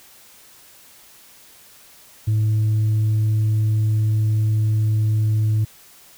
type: tone with tanh clipping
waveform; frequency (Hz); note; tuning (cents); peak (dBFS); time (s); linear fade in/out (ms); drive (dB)
sine; 108.1; A2; -30; -16; 2.27-5.65; 10; 1
effects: white hiss -48 dBFS RMS until 6.17 s